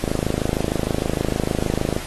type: click train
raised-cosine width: 2 ms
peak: -7 dBFS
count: 52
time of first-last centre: 0.04-1.965 s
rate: 26.5 Hz
effects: pink hiss -33 dBFS RMS until 2.06 s + AAC 32 kbps